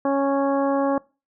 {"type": "harmonic tone", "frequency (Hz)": 276.6, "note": "C#4", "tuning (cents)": -4, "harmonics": [1, 2, 3, 4, 5, 6], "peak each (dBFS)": [-22, -22, -27, -29, -39, -39], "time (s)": [0.05, 0.98], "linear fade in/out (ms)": 2, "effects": ["noise-tail reverb RT60 0.3 s tail -22 dB re dry"]}